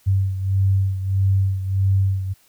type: beating tone pair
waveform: sine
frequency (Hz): 96.3 / 97.9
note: G2 / G2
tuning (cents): -30 / -2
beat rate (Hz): 1.6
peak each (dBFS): -17 / -23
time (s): 0.06-2.34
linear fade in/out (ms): 20
effects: white hiss -57 dBFS RMS until 2.48 s